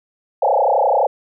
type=tone with frequency modulation; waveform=sine; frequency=688 Hz; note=F5; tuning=26 cents flat; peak=-12 dBFS; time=0.42-1.07 s; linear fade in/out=5 ms; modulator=31.7 Hz; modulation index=5.8; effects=none